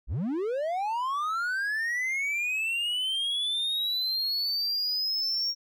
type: linear sweep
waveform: triangle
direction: up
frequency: 35.73 to 5588 Hz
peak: -25 dBFS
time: 0.07-5.55 s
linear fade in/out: 50 ms
effects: none